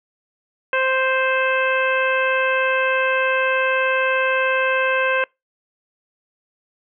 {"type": "harmonic tone", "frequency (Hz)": 523.3, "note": "C5", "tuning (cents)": 0, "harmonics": [1, 2, 3, 4, 5, 6], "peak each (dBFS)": [-21, -24, -21, -29, -24, -36], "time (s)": [0.73, 5.24], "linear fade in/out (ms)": 2, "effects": ["noise-tail reverb RT60 0.2 s tail -25 dB re dry"]}